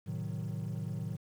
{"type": "chord", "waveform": "triangle", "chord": "A diminished seventh", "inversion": "none", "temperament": "equal", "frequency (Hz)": [110, 130.81, 155.56, 185], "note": ["A2", "C3", "Eb3", "Gb3"], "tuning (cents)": [0, 0, 0, 0], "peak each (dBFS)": [-36, -40, -36, -39], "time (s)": [0.06, 1.17], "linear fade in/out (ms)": 20, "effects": ["tanh soft clip ceiling -28 dBFS", "10-bit"]}